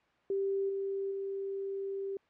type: tone with level steps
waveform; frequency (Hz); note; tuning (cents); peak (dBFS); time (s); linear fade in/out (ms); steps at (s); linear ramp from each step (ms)
sine; 392; G4; 0; -29 / -32 / -34; 0.3-2.17; 2; 0.69 / 1.11; 5
effects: white hiss -68 dBFS RMS until 2.29 s + low-pass 2000 Hz 12 dB/octave